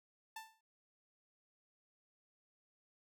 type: tone with exponential decay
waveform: sawtooth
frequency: 886 Hz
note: A5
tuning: 12 cents sharp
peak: -39 dBFS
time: 0.36-0.61 s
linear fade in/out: 5 ms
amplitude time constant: 54 ms
effects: none